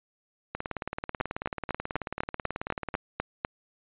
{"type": "two click trains", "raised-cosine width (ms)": 0.5, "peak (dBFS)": [-12, -17], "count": [10, 45], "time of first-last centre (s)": [[1.21, 3.449], [0.55, 2.941]], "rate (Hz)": [4.02, 18.4], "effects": ["resampled to 8000 Hz"]}